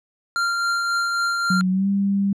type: tone with tremolo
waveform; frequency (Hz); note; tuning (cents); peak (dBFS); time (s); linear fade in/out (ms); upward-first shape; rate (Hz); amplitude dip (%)
square; 1387; F6; -12; -19; 0.36-1.61; 0; triangle; 3.7; 30
type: tone with pitch glide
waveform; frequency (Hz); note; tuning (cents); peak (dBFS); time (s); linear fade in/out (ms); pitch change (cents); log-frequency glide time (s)
sine; 185 to 198.28; F#3 to G3; 0 to +20; -17; 1.5-2.33; 5; +120; 1.7-1.88
effects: low-pass 7000 Hz 12 dB/octave